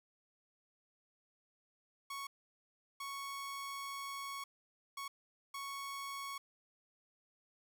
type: tone bursts at uneven times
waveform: sawtooth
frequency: 1108.7 Hz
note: C#6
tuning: in tune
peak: -38 dBFS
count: 4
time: 2.1-2.27 / 3-4.44 / 4.97-5.08 / 5.54-6.38 s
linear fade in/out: 5 ms
effects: none